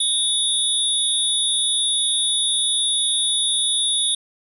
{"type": "tone cluster", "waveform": "sine", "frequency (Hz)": [3469, 3728, 9770], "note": ["A7", "A#7", "D#9"], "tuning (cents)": [-25, -1, -33], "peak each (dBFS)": -22, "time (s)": [0, 4.15], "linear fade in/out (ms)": 5, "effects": []}